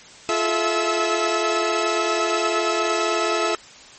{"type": "tone cluster", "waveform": "sawtooth", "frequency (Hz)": [346.7, 430.9, 655, 1301], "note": ["F4", "A4", "E5", "E6"], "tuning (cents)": [-13, -36, -11, -23], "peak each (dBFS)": -21, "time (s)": [0.29, 3.55], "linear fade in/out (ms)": 0, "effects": ["white hiss -44 dBFS RMS until 3.98 s", "MP3 32 kbps"]}